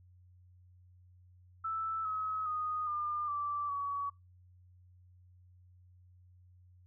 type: tone with pitch steps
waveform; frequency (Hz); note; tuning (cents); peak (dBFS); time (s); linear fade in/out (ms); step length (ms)
sine; 1318.5 / 1278.7 / 1240.2 / 1202.8 / 1166.5 / 1131.4; E6 / D#6 / D#6 / D6 / D6 / C#6; 0 / +47 / -6 / +41 / -12 / +35; -33; 1.64-4.1; 10; 410
effects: noise-tail reverb RT60 0.2 s tail -21 dB re dry + added 90 Hz sine -58 dBFS peak until 6.86 s